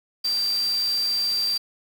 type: tone in noise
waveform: sine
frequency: 4699 Hz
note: D8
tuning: in tune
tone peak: -21 dBFS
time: 0.24-1.58 s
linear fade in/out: 10 ms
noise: white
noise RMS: -37 dBFS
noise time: 0.24-1.58 s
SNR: +13 dB
effects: none